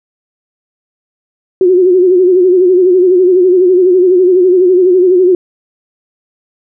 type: tone with vibrato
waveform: sine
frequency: 365.1 Hz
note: F#4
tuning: 23 cents flat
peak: -4 dBFS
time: 1.61-5.35 s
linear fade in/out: 2 ms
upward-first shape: sine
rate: 12 Hz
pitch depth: 69 cents each way
effects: none